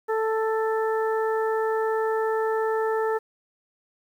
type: harmonic tone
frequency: 441.4 Hz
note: A4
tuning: 5 cents sharp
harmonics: 1 / 2 / 3 / 4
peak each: -23 / -29 / -33 / -35 dBFS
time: 0.08-3.19 s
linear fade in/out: 20 ms
effects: 9-bit